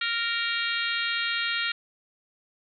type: harmonic tone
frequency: 465.1 Hz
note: A#4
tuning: 4 cents flat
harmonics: 3 / 4 / 5 / 6 / 7 / 8 / 9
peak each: -31 / -32 / -33 / -34 / -34 / -35 / -36 dBFS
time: 0.01-1.72 s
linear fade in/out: 5 ms
effects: none